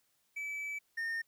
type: tone pair in turn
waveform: triangle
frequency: 2302 / 1827.1 Hz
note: D7 / A#6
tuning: -35 / -35 cents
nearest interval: major third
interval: 400 cents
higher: first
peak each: -35 / -32 dBFS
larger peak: second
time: 0.36-0.79 / 0.97-1.22 s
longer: first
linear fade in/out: 10 ms
effects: white hiss -75 dBFS RMS until 1.27 s